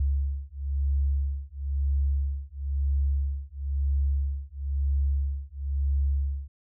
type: beating tone pair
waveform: sine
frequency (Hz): 69 / 70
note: C#2 / C#2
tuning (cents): -7 / +18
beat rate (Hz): 1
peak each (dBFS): -27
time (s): 0-6.48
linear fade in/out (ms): 5
effects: none